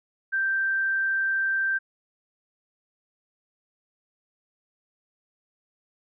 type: tone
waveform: sine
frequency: 1568 Hz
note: G6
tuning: in tune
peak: -22 dBFS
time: 0.32-1.79 s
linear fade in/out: 20 ms
effects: none